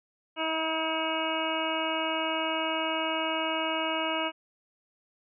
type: harmonic tone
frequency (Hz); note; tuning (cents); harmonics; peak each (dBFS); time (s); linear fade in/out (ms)
320; D#4; +49; 1 / 2 / 3 / 4 / 5 / 7 / 8 / 9; -35 / -33 / -34 / -36 / -39 / -37 / -39 / -34; 0.36-4.32; 50
effects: none